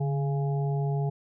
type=harmonic tone with a mistuned harmonic; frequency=138.59 Hz; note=C#3; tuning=in tune; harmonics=1 / 3 / 5 / 6; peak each=-25 / -35 / -39 / -41 dBFS; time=0-1.1 s; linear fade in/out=10 ms; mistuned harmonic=1; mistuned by=+56 cents; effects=none